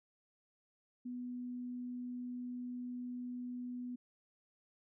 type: tone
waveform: sine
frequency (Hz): 246.9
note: B3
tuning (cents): 0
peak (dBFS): -40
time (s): 1.05-3.96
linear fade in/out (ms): 10
effects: none